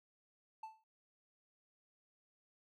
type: tone with exponential decay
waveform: triangle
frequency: 880 Hz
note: A5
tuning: in tune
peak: -40 dBFS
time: 0.63-0.84 s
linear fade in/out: 5 ms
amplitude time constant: 45 ms
effects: none